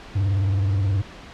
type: tone with vibrato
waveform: triangle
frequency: 98 Hz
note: G2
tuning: in tune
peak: -16 dBFS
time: 0.15-1.02 s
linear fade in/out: 10 ms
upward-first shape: sine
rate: 19 Hz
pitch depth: 100 cents each way
effects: pink hiss -41 dBFS RMS until 1.33 s + low-pass 4000 Hz 12 dB/octave